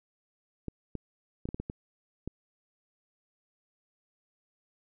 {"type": "clicks", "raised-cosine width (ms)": 3, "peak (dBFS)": -22, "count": 8, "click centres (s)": [0.683, 0.953, 1.455, 1.489, 1.545, 1.6, 1.699, 2.276], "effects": []}